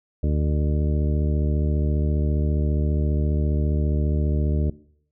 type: harmonic tone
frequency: 74.8 Hz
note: D2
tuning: 32 cents sharp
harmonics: 1 / 2 / 3 / 4 / 5 / 6 / 8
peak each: -20 / -26 / -30 / -32 / -34 / -36 / -38 dBFS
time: 0.23-4.7 s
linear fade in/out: 5 ms
effects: noise-tail reverb RT60 0.6 s tail -19 dB re dry